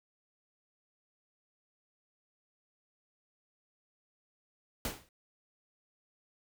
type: noise with exponential decay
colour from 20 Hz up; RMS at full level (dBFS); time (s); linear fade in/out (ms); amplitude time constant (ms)
pink; -32; 4.85-5.09; 2; 51
effects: none